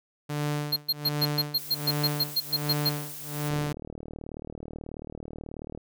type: tone with tremolo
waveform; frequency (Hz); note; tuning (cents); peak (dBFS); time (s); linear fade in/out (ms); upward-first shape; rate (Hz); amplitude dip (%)
sawtooth; 147.7; D3; +10; -22; 0.29-3.73; 10; sine; 1.3; 95
type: tone bursts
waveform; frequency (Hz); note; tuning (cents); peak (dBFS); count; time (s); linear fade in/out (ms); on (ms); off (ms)
square; 4220; C8; +14; -22; 14; 0.72-2.896; 10; 44; 120
type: noise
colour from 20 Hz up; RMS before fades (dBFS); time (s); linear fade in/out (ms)
blue; -40; 1.57-3.5; 20
type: click train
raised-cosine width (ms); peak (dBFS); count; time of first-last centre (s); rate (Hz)
2; -25; 88; 3.51-5.776; 38.4
effects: none